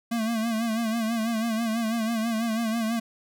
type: tone with vibrato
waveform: square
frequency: 226 Hz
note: A3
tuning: 47 cents sharp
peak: -25 dBFS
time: 0.11-3 s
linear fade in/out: 10 ms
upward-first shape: sine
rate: 6.1 Hz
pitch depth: 68 cents each way
effects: none

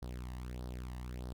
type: tone with flanger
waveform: sawtooth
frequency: 61.9 Hz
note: B1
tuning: 5 cents sharp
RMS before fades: -43 dBFS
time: 0.02-1.33 s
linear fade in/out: 5 ms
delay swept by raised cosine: 0.2 to 1.07 ms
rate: 1.6 Hz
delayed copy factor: +0.7
effects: none

